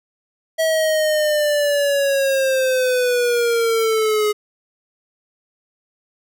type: linear sweep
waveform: square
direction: down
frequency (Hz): 647 to 417.8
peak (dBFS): -16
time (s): 0.58-4.33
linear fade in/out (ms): 20
effects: none